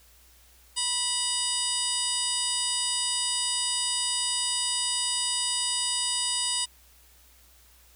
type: harmonic tone with a mistuned harmonic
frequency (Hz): 980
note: B5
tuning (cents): -14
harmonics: 1 / 2 / 3 / 4 / 5 / 6 / 7 / 8 / 9 / 10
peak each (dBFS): -39 / -42 / -32 / -34 / -32 / -43 / -43 / -33 / -31 / -42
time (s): 0.76-6.66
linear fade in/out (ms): 20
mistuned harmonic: 4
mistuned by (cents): -95
effects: added 60 Hz sine -58 dBFS peak until 7.95 s + white hiss -58 dBFS RMS until 7.95 s